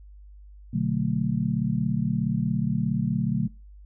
sine chord, B minor seventh, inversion none, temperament just, 123.47 / 148.16 / 185.21 / 222.2 Hz, B2 / D3 / F#3 / A3, 0 / +16 / +2 / +17 cents, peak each -29 / -28 / -27 / -28 dBFS, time 0.73-3.48 s, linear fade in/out 10 ms, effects noise-tail reverb RT60 0.3 s tail -26 dB re dry + added 50 Hz sine -44 dBFS peak until 3.85 s

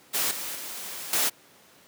white noise with level steps, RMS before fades -26 / -34 / -37 / -24 dBFS, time 0.13-1.3 s, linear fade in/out 20 ms, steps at 0.31 / 0.55 / 1.13 s, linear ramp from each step 2 ms, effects pink hiss -55 dBFS RMS until 1.87 s + high-pass 200 Hz 12 dB/octave

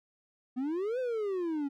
triangle exponential two-way sweep, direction up then down, 242.8 to 523.3 to 273.3 Hz, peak -28 dBFS, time 0.56-1.69 s, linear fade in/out 20 ms, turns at 0.99 s, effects none

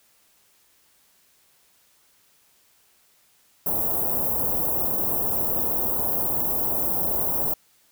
white band-stop noise, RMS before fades -24 dBFS, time 3.66-7.54 s, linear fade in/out 5 ms, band 870 to 14000 Hz, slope 24 dB/octave, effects white hiss -61 dBFS RMS until 7.91 s

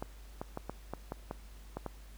clicks, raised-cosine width 1 ms, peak -23 dBFS, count 9, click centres 0.025 / 0.415 / 0.574 / 0.696 / 0.936 / 1.121 / 1.311 / 1.77 / 1.863 s, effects added 50 Hz sine -49 dBFS peak until 2.17 s + pink hiss -60 dBFS RMS until 2.17 s

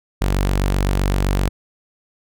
sawtooth tone, 47.76 Hz, G1, 44 cents flat, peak -12 dBFS, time 0.21-1.49 s, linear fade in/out 10 ms, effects none

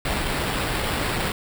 pink noise with sample-and-hold, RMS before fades -25 dBFS, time 0.05-1.32 s, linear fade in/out 2 ms, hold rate 6300 Hz, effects none

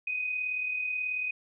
sine tone with amplitude modulation, 2500 Hz, D#7, 8 cents sharp, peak -27 dBFS, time 0.07-1.31 s, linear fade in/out 5 ms, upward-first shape sine, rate 38.4 Hz, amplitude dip 45%, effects none

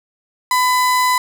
35% pulse tone, 1003 Hz, B5, 26 cents sharp, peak -11 dBFS, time 0.51-1.18 s, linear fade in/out 2 ms, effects none

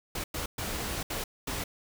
pink noise bursts at uneven times, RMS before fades -34 dBFS, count 5, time 0.15-0.24 / 0.34-0.46 / 0.58-1.03 / 1.1-1.24 / 1.47-1.64 s, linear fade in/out 5 ms, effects none

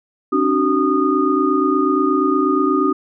sine tone cluster, 273.3 / 301.7 / 377 / 1230 Hz, C#4 / D4 / F#4 / D#6, -24 / +47 / +32 / -20 cents, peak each -19 dBFS, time 0.32-2.93 s, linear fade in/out 10 ms, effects none

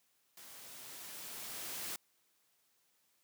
white noise with level ramp, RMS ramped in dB -54 to -41 dBFS, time 0.37-1.96 s, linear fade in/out 2 ms, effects white hiss -75 dBFS RMS until 3.23 s + high-pass 100 Hz 12 dB/octave

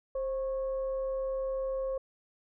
sine tone with frequency modulation, 530 Hz, C5, 22 cents sharp, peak -30 dBFS, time 0.15-1.98 s, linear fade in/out 5 ms, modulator 567 Hz, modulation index 0.31, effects none

